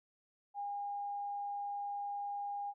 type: tone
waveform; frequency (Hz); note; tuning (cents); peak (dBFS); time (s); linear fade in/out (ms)
sine; 811; G#5; -41; -37; 0.54-2.74; 50
effects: none